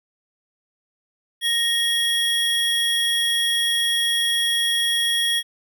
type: tone pair together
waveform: square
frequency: 1864.7 / 3308 Hz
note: A#6 / G#7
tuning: 0 / -8 cents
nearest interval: minor seventh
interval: 992 cents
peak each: -26 / -20 dBFS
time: 1.41-5.43 s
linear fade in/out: 50 ms
effects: none